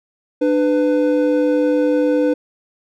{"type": "tone pair together", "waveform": "triangle", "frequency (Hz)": [298.3, 499.4], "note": ["D4", "B4"], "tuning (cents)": [27, 19], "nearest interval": "major sixth", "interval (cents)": 892, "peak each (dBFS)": -14, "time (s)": [0.41, 2.34], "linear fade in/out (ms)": 10, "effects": []}